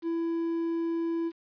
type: tone with quantisation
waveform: triangle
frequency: 333 Hz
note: E4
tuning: 18 cents sharp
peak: -25 dBFS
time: 0.02-1.32 s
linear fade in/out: 50 ms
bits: 9
effects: resampled to 11025 Hz